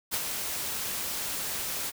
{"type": "noise with ADSR envelope", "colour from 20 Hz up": "white", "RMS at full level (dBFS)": -28, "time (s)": [0.11, 1.92], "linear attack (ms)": 31, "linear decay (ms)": 51, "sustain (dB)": -5, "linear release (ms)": 37, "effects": []}